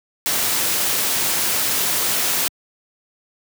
white noise, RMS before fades -20 dBFS, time 0.26-2.48 s, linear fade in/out 0 ms, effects high-pass 100 Hz 12 dB/octave

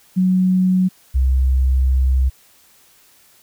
sine tone pair in turn, 185 / 65.16 Hz, F#3 / C2, 0 / -7 cents, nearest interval octave + tritone, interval 1807 cents, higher first, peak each -12 dBFS, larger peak neither, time 0.16-0.89 / 1.14-2.3 s, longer second, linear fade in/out 20 ms, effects white hiss -52 dBFS RMS until 3.42 s

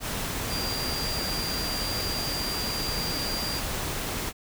sine tone in noise, 4753 Hz, D8, 20 cents sharp, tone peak -31 dBFS, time 0.48-3.62 s, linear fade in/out 50 ms, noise pink, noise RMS -31 dBFS, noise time 0-4.33 s, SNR -3 dB, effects none

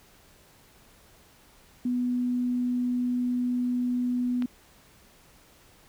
sine tone, 246.9 Hz, B3, in tune, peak -24 dBFS, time 1.85-4.46 s, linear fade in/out 5 ms
click, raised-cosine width 0.3 ms, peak -23 dBFS, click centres 4.423 s
effects pink hiss -57 dBFS RMS until 5.88 s

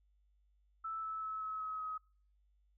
sine tone with pitch steps, 1317 / 1307.1 / 1297.4 / 1287.7 / 1278 / 1268.5 Hz, E6 / E6 / E6 / E6 / D#6 / D#6, -2 / -15 / -28 / -41 / +46 / +33 cents, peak -38 dBFS, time 0.84-1.98 s, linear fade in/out 10 ms, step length 190 ms, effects noise-tail reverb RT60 0.5 s tail -26 dB re dry + added 50 Hz sine -69 dBFS peak until 2.77 s

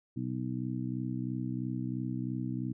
harmonic tone, 63 Hz, B1, 35 cents sharp, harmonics 2 / 3 / 4 / 5, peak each -36 / -39 / -37 / -40 dBFS, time 0.16-2.73 s, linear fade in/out 10 ms, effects none

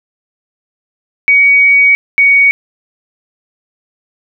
sine tone pair in turn, 2252 / 2240 Hz, C#7 / C#7, +27 / +18 cents, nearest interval unison, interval 9 cents, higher first, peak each -4 dBFS, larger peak neither, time 1.28-1.95 / 2.18-2.51 s, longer first, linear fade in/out 0 ms, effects none

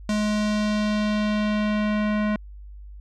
square tone with low-pass filter sweep, 211 Hz, G#3, 28 cents sharp, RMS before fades -23 dBFS, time 0.09-2.36 s, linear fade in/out 2 ms, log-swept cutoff 6900 to 2100 Hz, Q 1.2, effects added 50 Hz sine -38 dBFS peak until 3 s

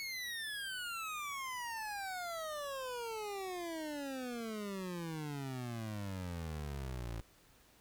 25% pulse exponential sweep, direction down, 2217 to 55 Hz, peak -36 dBFS, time 0-7.21 s, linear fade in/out 0 ms, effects pink hiss -65 dBFS RMS until 7.8 s

